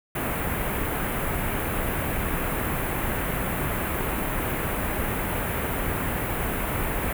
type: band-stop noise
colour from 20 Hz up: pink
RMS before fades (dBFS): -27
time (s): 0.15-7.13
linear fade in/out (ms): 5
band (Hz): 2500 to 11000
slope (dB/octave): 24
effects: none

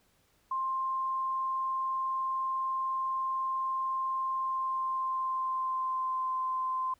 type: tone with pitch glide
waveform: sine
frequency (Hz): 1054 to 1038.3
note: C6 to C6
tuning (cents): +12 to -14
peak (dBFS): -29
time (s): 0.51-6.94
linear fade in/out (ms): 5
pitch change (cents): -26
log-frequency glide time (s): 4.34-6.33
effects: pink hiss -69 dBFS RMS until 6.99 s

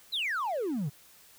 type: exponential sweep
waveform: triangle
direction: down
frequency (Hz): 4186 to 129.6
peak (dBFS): -26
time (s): 0.12-0.9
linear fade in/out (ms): 20
effects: tanh soft clip ceiling -24 dBFS + white hiss -57 dBFS RMS until 1.38 s

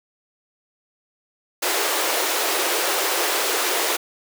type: high-pass noise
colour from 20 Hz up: pink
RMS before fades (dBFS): -22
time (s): 1.62-3.97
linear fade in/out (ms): 10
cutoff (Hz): 340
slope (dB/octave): 48
effects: none

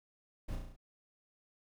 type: noise with echo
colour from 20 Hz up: brown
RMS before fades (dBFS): -39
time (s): 0.48-0.56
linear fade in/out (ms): 10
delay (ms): 34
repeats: 6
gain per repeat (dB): -3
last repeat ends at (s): 0.764
effects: none

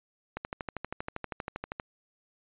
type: click train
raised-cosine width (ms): 0.5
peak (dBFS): -19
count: 19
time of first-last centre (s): 0.37-1.799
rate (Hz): 12.6
effects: resampled to 8000 Hz

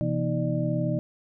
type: tone cluster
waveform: sine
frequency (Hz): 128.8 / 167.3 / 239.3 / 312.9 / 597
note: C3 / E3 / A#3 / D#4 / D5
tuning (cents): -27 / +26 / +46 / +10 / +28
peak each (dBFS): -28 / -28 / -33 / -32 / -31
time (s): 0.01-0.99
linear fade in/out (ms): 0
effects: none

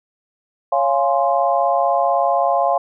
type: chord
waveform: sine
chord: Db major seventh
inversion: none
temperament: equal with one note detuned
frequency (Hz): 554.4 / 694.8 / 830.6 / 1046.5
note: Db5 / F5 / Ab5 / C6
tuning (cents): 0 / -9 / 0 / 0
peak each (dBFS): -20 / -17 / -21 / -22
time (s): 0.72-2.78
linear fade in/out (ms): 5
effects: none

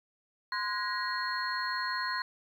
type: tone cluster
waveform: sine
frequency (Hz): 1035 / 1460 / 1651 / 1896 / 4260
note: C6 / F#6 / G#6 / A#6 / C8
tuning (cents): -19 / -24 / -11 / +29 / +30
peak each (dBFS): -34 / -39 / -39 / -37 / -38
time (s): 0.52-2.22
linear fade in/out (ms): 2
effects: 10-bit

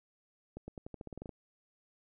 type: accelerating click train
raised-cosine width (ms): 2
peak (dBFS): -30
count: 12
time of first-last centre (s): 0.57-1.292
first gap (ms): 110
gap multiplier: 0.89
effects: none

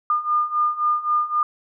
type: beating tone pair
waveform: sine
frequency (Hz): 1209 / 1212.8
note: D6 / D#6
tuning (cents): +50 / -45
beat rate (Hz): 3.8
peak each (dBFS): -23 / -20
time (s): 0.1-1.43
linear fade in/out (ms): 2
effects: none

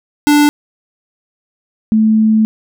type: tone pair in turn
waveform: square / sine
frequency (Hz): 293.7 / 218.4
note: D4 / A3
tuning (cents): 0 / -13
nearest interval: perfect fourth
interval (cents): 513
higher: first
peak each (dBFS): -7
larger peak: neither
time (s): 0.27-0.49 / 1.92-2.45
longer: second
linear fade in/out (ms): 0
effects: none

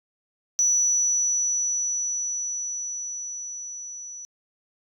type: tone with level ramp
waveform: sine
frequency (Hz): 5920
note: F#8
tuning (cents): 0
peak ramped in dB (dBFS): -16 to -36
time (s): 0.59-4.25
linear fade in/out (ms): 0
effects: tanh soft clip ceiling -14 dBFS

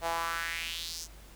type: tone with high-pass filter sweep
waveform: sawtooth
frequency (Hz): 166.6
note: E3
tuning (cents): +19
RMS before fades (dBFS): -35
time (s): 0.01-1.08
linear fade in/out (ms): 50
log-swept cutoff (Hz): 670 to 6400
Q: 3
effects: added 50 Hz sine -50 dBFS peak until 1.35 s + pink hiss -55 dBFS RMS until 1.35 s

